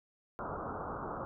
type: low-pass noise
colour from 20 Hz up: white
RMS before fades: -40 dBFS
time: 0.39-1.25 s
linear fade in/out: 0 ms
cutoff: 1400 Hz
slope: 96 dB/octave
effects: none